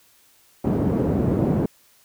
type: band-pass noise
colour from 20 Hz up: pink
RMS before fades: -21 dBFS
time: 0.64-1.66 s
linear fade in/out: 5 ms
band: 130 to 370 Hz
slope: 12 dB/octave
effects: white hiss -57 dBFS RMS until 2.04 s